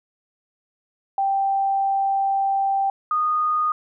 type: tone pair in turn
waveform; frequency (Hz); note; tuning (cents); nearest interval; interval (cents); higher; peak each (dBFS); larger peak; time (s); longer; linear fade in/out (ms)
sine; 784 / 1233.1; G5 / D#6; 0 / -16; minor sixth; 784; second; -18; neither; 1.18-2.9 / 3.11-3.72; first; 2
effects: none